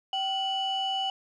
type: tone pair together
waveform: sine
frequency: 772.1 / 2960 Hz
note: G5 / F#7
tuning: -26 / 0 cents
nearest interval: octave + major seventh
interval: 2326 cents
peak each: -28 dBFS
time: 0.13-1.1 s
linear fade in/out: 2 ms
effects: tanh soft clip ceiling -22 dBFS